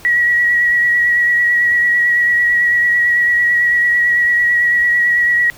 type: tone with vibrato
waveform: sine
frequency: 1920 Hz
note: B6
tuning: 49 cents flat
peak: -10 dBFS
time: 0.05-5.5 s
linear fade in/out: 0 ms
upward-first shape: sine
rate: 9 Hz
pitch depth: 21 cents each way
effects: pink hiss -40 dBFS RMS until 5.57 s